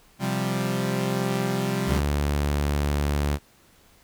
sawtooth chord, C suspended fourth, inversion none, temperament equal, 130.81 / 174.61 / 196 Hz, C3 / F3 / G3, 0 / 0 / 0 cents, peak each -24 / -26 / -23 dBFS, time 0.19-2.02 s, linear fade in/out 50 ms
sawtooth tone, 72.5 Hz, D2, 22 cents flat, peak -18 dBFS, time 1.86-3.39 s, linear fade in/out 50 ms
effects pink hiss -57 dBFS RMS until 4.03 s

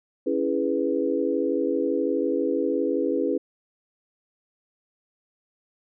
sine chord, C# minor seventh, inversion none, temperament equal, 277.2 / 329.6 / 415.3 / 493.9 Hz, C#4 / E4 / G#4 / B4, 0 / 0 / 0 / 0 cents, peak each -27 dBFS, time 0.26-3.38 s, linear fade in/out 10 ms, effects none

